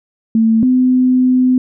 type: tone pair in turn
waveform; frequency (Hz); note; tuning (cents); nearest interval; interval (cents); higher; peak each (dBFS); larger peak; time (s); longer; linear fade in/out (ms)
sine; 223.9 / 254.3; A3 / C4; +30 / -49; major second; 221; second; -8; neither; 0.35-0.63 / 0.63-1.58; second; 2
effects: none